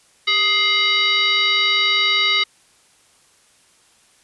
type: tone with frequency modulation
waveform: sine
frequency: 2960 Hz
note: F#7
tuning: in tune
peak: -14 dBFS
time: 0.27-2.44 s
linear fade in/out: 10 ms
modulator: 855 Hz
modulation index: 1.7
effects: white hiss -55 dBFS RMS until 4.23 s + resampled to 24000 Hz